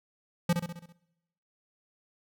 square tone with echo, 173.4 Hz, F3, 12 cents flat, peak -22 dBFS, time 0.49-0.53 s, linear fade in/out 5 ms, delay 66 ms, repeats 6, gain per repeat -5 dB, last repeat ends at 0.926 s, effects noise-tail reverb RT60 0.9 s tail -22 dB re dry

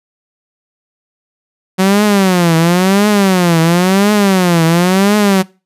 sawtooth tone with vibrato, 185 Hz, F#3, in tune, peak -4 dBFS, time 1.78-5.43 s, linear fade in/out 20 ms, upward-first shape triangle, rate 0.96 Hz, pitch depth 240 cents each way, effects noise-tail reverb RT60 0.3 s tail -22 dB re dry + resampled to 32000 Hz

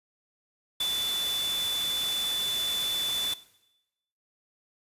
sine tone in noise, 3489 Hz, A7, 15 cents flat, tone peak -26 dBFS, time 0.8-3.34 s, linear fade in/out 5 ms, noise white, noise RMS -35 dBFS, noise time 0.8-3.34 s, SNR +6 dB, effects noise-tail reverb RT60 0.9 s tail -17 dB re dry + resampled to 32000 Hz

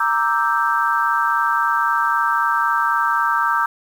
sine chord, E half-diminished seventh, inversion second, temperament equal, 932.3 / 1174.7 / 1318.5 / 1568 Hz, Bb5 / D6 / E6 / G6, 0 / 0 / 0 / 0 cents, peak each -21 dBFS, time 0-3.66 s, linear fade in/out 5 ms, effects 7-bit

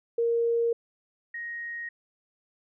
sine tone pair in turn, 466.2 / 1875.1 Hz, A#4 / A#6, 0 / +10 cents, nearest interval 2 octaves, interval 2410 cents, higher second, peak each -22 / -33 dBFS, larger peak first, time 0.18-0.73 / 1.34-1.89 s, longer neither, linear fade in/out 5 ms, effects none

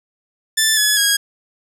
10% pulse tone with pitch steps, 1760 / 1701 / 1644 Hz, A6 / G#6 / G#6, 0 / +41 / -18 cents, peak -4 dBFS, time 0.57-1.17 s, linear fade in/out 10 ms, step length 200 ms, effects none

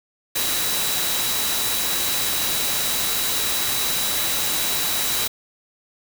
sine tone in noise, 3911 Hz, B7, 18 cents flat, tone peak -28 dBFS, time 0.35-5.28 s, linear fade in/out 10 ms, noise white, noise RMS -23 dBFS, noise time 0.35-5.28 s, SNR -8 dB, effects none

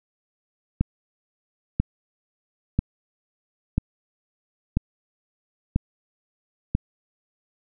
click train, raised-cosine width 5 ms, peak -7 dBFS, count 7, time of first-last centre 0.81-6.751 s, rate 1.01 Hz, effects none

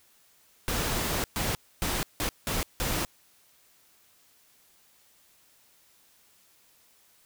pink noise bursts at uneven times, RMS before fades -29 dBFS, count 6, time 0.68-1.24 / 1.36-1.55 / 1.82-2.03 / 2.2-2.29 / 2.47-2.63 / 2.8-3.05 s, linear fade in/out 0 ms, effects white hiss -62 dBFS RMS until 7.25 s

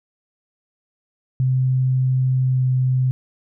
sine tone with pitch glide, 129.5 to 128.68 Hz, C3 to C3, -17 to -28 cents, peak -15 dBFS, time 1.4-3.11 s, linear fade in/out 0 ms, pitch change -11 cents, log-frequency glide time 2.41-2.64 s, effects none

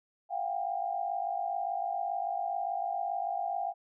sine tone cluster, 691 / 738 / 796 Hz, F5 / F#5 / G5, -19 / -5 / +26 cents, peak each -35 / -36 / -34 dBFS, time 0.29-3.74 s, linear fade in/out 50 ms, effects none

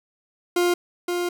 40% pulse tone pair in turn, 352.3 / 352.3 Hz, F4 / F4, +15 / +15 cents, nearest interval unison, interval 0 cents, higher neither, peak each -17 / -22 dBFS, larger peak first, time 0.56-0.74 / 1.08-1.29 s, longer second, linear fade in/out 5 ms, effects none

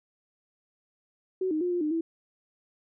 sine tone with pitch steps, 374.1 / 310.5 / 356.3 / 352.1 / 303.6 / 328.9 Hz, F#4 / D#4 / F4 / F4 / D#4 / E4, +19 / -3 / +35 / +14 / -42 / -4 cents, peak -25 dBFS, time 1.41-2.01 s, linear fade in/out 5 ms, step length 100 ms, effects none

